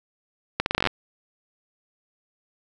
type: accelerating click train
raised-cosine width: 0.3 ms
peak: -5 dBFS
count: 11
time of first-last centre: 0.6-0.872 s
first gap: 61 ms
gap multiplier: 0.8
effects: none